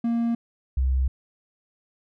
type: tone pair in turn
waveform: triangle / sine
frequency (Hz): 233.1 / 65.2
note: A#3 / C2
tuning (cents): 0 / -5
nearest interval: octave + minor seventh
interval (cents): 2205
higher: first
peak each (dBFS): -19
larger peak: neither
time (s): 0.04-0.35 / 0.77-1.08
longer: neither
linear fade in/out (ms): 5
effects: none